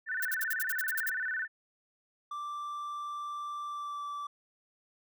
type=tone with vibrato; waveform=sine; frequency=1639 Hz; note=G#6; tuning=23 cents flat; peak=-31 dBFS; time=0.06-1.48 s; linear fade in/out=50 ms; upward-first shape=square; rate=18 Hz; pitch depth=150 cents each way
type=noise bursts; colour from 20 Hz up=violet; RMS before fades=-34 dBFS; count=10; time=0.22-1.098 s; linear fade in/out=5 ms; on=32 ms; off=62 ms
type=tone with pitch glide; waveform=triangle; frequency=1174.7 to 1161.9 Hz; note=D6 to D6; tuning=0 to -19 cents; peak=-34 dBFS; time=2.31-4.27 s; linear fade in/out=5 ms; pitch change=-19 cents; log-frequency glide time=3.66-4.04 s
effects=none